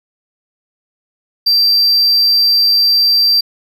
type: tone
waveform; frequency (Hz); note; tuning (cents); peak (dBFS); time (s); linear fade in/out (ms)
triangle; 4699; D8; 0; -7; 1.46-3.41; 10
effects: none